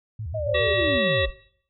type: tone with vibrato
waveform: sine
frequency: 92.2 Hz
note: F#2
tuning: 6 cents flat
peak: -29 dBFS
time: 0.19-0.98 s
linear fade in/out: 5 ms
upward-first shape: square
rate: 7.3 Hz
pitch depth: 280 cents each way
type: linear sweep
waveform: sine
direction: down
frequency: 647 to 30.66 Hz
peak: -26 dBFS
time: 0.34-1.31 s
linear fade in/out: 10 ms
type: tone with pitch glide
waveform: sine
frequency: 587.3 to 548 Hz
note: D5 to C#5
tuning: 0 to -20 cents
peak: -22 dBFS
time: 0.46-1.27 s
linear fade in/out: 20 ms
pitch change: -120 cents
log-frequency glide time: 0.81-1.09 s
type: harmonic tone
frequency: 382.6 Hz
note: G4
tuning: 42 cents flat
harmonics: 1 / 3 / 5 / 7 / 9 / 10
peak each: -32 / -32 / -26 / -29 / -32 / -31 dBFS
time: 0.54-1.26 s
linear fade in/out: 10 ms
effects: noise-tail reverb RT60 0.6 s tail -19 dB re dry